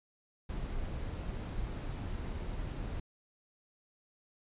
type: noise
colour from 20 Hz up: brown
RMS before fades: -38 dBFS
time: 0.49-3 s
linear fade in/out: 5 ms
effects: resampled to 8000 Hz